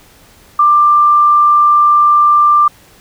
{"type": "tone", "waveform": "sine", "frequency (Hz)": 1185, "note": "D6", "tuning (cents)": 15, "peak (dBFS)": -5, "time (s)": [0.59, 2.68], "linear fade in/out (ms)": 5, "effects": ["pink hiss -44 dBFS RMS until 3 s"]}